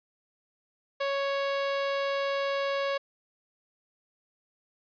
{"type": "tone", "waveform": "sawtooth", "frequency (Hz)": 555, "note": "C#5", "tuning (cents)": 2, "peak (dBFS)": -23, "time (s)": [1, 2.98], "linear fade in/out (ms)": 10, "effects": ["resampled to 11025 Hz"]}